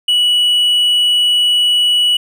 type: tone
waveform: triangle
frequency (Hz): 2940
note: F#7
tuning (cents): -12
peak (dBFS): -8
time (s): 0.08-2.17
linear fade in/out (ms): 5
effects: none